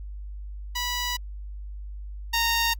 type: tone pair in turn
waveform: 10% pulse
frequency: 980 / 925 Hz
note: B5 / A#5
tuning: -14 / -14 cents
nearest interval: minor second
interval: 100 cents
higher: first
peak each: -18 / -13 dBFS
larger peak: second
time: 0.75-1.17 / 2.33-2.74 s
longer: first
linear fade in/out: 10 ms
effects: added 50 Hz sine -34 dBFS peak until 2.79 s + AAC 64 kbps